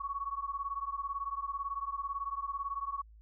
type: beating tone pair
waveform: sine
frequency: 1108.7 / 1126.7 Hz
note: C#6 / C#6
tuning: 0 / +28 cents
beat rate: 18 Hz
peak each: -37 / -38 dBFS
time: 0-3.02 s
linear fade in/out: 10 ms
effects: added 54 Hz sine -53 dBFS peak until 3.21 s